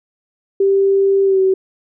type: tone with pitch glide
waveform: sine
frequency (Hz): 392 to 380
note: G4 to F#4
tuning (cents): 0 to +46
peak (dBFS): -10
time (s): 0.6-1.54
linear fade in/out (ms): 5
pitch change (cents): -54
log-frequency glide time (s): 1.24-1.4
effects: none